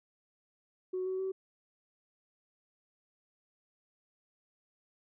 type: tone with pitch steps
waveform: sine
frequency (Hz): 370 / 375.4 / 380.8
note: F#4 / F#4 / F#4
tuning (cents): 0 / +25 / +50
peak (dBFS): -31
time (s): 0.93-1.32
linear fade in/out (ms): 10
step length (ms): 130
effects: tanh soft clip ceiling -28 dBFS